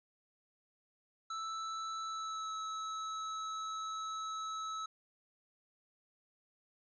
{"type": "tone with pitch glide", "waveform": "square", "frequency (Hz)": [1318.5, 1299.6], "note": ["E6", "E6"], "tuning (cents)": [0, -25], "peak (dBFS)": -39, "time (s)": [1.3, 4.86], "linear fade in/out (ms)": 5, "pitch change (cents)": -25, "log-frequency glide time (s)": [2.05, 2.53], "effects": ["resampled to 16000 Hz", "13-bit"]}